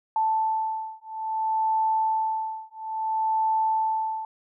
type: beating tone pair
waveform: sine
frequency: 880 / 880.59 Hz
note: A5 / A5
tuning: 0 / +1 cents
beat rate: 0.59 Hz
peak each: -26 dBFS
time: 0.16-4.25 s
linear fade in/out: 2 ms
effects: none